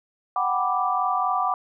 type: chord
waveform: sine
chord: G major seventh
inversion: third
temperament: equal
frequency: 740 / 784 / 987.8 / 1174.7 Hz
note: F#5 / G5 / B5 / D6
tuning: 0 / 0 / 0 / 0 cents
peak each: -25 / -30 / -28 / -24 dBFS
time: 0.36-1.54 s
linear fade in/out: 2 ms
effects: none